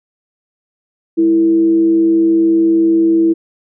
sine tone with frequency modulation, 329.6 Hz, E4, in tune, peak -8 dBFS, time 1.17-3.34 s, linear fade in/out 20 ms, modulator 126 Hz, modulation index 0.25, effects none

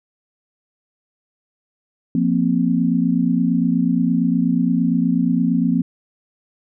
sine chord, F suspended fourth, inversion none, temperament equal, 174.61 / 233.1 / 261.6 Hz, F3 / Bb3 / C4, 0 / 0 / 0 cents, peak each -19 dBFS, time 2.15-5.82 s, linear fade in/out 2 ms, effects none

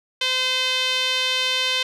sawtooth tone with band-pass filter, 514 Hz, C5, 31 cents flat, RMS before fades -22 dBFS, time 0.21-1.83 s, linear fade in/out 5 ms, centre 3300 Hz, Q 3.1, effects none

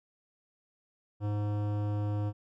sine tone with hard clipping, 103.83 Hz, G#2, in tune, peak -31 dBFS, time 1.2-2.33 s, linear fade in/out 50 ms, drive 16 dB, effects none

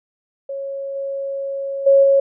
sine tone with level steps, 550 Hz, C#5, 14 cents flat, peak -24 / -22 / -8 / -10 dBFS, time 0.49-2.2 s, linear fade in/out 5 ms, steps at 0.95 / 1.86 / 2.03 s, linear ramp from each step 10 ms, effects none

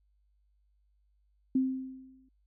sine tone with exponential decay, 261.6 Hz, C4, in tune, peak -22 dBFS, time 1.55-2.29 s, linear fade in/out 5 ms, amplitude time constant 160 ms, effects added 50 Hz sine -67 dBFS peak until 2.46 s

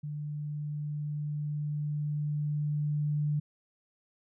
sine tone with level ramp, 148.5 Hz, D3, 20 cents sharp, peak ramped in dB -34 to -26 dBFS, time 0.03-3.4 s, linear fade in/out 10 ms, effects none

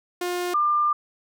sawtooth / sine tone pair in turn, 355.6 / 1196.1 Hz, F4 / D6, +31 / +31 cents, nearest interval octave + major sixth, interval 2100 cents, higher second, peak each -21 / -18 dBFS, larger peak second, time 0.21-0.54 / 0.54-0.93 s, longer second, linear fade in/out 5 ms, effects none

